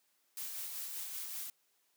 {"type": "noise with tremolo", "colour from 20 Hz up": "blue", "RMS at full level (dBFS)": -41, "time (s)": [0.37, 1.5], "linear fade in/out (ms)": 2, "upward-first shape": "sine", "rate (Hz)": 5.2, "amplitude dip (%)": 30, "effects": ["white hiss -75 dBFS RMS until 1.96 s", "high-pass 200 Hz 12 dB/octave"]}